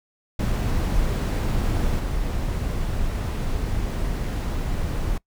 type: noise with level steps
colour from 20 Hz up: brown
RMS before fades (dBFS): -22 / -25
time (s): 0.39-5.18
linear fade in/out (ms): 5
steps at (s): 1.99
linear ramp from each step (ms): 2
effects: noise-tail reverb RT60 0.1 s tail -22 dB re dry